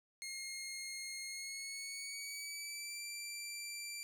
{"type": "tone with pitch glide", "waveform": "15% pulse", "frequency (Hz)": [2143, 2350], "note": ["C7", "D7"], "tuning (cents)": [41, 1], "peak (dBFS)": -36, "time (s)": [0.22, 4.03], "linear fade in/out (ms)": 0, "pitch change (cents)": 160, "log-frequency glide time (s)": [1.24, 3.01], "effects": []}